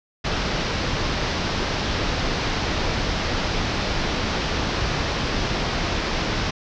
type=low-pass noise; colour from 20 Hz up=pink; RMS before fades=-24 dBFS; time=0.24-6.51 s; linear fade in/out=10 ms; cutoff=5700 Hz; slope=48 dB/octave; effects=none